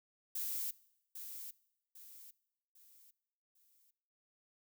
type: noise with echo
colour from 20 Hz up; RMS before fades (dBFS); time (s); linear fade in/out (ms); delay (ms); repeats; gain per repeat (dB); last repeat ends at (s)
violet; -39; 0.35-0.71; 5; 800; 4; -8; 3.91
effects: noise-tail reverb RT60 0.9 s tail -22 dB re dry